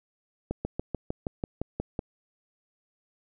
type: slowing click train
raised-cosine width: 2 ms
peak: -16 dBFS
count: 10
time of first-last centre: 0.51-1.992 s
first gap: 140 ms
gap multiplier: 1.04
effects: none